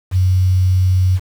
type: tone with quantisation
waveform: sine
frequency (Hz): 92.5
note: F#2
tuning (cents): 0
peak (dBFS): -10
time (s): 0.11-1.2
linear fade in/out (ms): 50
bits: 6
effects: none